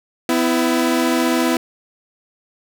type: tone pair together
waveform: sawtooth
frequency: 251.8 / 330.8 Hz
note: B3 / E4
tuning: +34 / +6 cents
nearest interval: perfect fourth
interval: 472 cents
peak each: -14 dBFS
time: 0.29-1.57 s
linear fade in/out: 2 ms
effects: none